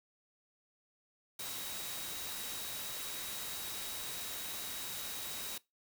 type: tone in noise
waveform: sine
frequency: 3823 Hz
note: A#7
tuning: 43 cents sharp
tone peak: -48 dBFS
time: 1.39-5.58 s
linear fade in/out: 5 ms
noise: white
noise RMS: -42 dBFS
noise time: 1.39-5.58 s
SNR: -9 dB
effects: noise-tail reverb RT60 0.2 s tail -21 dB re dry